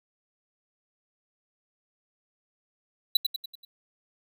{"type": "tone with echo", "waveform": "square", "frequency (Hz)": 3960, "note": "B7", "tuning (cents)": 4, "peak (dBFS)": -17, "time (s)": [3.15, 3.17], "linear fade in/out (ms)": 5, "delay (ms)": 96, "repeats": 5, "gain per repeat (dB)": -6, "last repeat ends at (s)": 3.65, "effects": []}